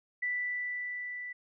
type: tone with level ramp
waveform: sine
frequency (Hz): 1975.5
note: B6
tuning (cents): 0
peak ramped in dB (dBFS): -29 to -38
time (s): 0.22-1.33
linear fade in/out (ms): 10
effects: none